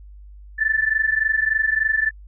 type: tone pair together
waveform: sine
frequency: 1747 / 1770.4 Hz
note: A6 / A6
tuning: -13 / +10 cents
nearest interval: unison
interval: 23 cents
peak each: -20 dBFS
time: 0.58-2.11 s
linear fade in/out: 20 ms
effects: added 50 Hz sine -39 dBFS peak until 2.27 s